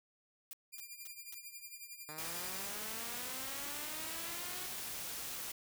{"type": "noise bursts", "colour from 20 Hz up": "blue", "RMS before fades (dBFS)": -47, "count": 4, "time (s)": [0.51, 1.344], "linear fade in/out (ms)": 0, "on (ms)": 21, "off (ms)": 250}
{"type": "tone with tremolo", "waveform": "5% pulse", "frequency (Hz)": 2398, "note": "D7", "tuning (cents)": 36, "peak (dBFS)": -35, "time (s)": [0.72, 2.68], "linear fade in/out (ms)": 20, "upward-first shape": "triangle", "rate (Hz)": 11, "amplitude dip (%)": 75}
{"type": "linear sweep", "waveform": "5% pulse", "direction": "up", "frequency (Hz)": [150, 370], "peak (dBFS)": -36, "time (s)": [2.09, 4.66], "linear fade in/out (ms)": 0}
{"type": "noise", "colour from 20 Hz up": "white", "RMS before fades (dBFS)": -43, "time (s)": [2.18, 5.52], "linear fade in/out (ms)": 5}
{"effects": []}